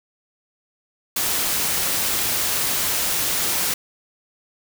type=noise; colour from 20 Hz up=white; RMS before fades=-22 dBFS; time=1.16-3.74 s; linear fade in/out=5 ms; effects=none